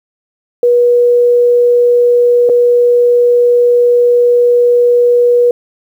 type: tone with dropouts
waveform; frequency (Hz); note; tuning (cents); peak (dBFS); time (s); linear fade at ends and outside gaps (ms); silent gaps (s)
sine; 483.8; B4; -36; -5; 0.63-5.51; 2; 2.491-2.496
effects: 7-bit